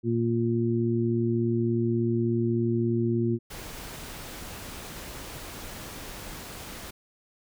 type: harmonic tone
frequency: 116.54 Hz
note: A#2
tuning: in tune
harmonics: 1 / 2 / 3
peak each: -27 / -27 / -27 dBFS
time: 0.03-3.39 s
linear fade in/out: 50 ms
type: noise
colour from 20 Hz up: pink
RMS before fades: -40 dBFS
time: 3.5-6.91 s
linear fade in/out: 10 ms
effects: none